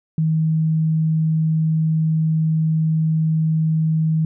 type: tone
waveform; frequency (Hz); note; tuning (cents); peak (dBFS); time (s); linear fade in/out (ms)
sine; 158.8; D#3; +36; -15; 0.18-4.25; 2
effects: none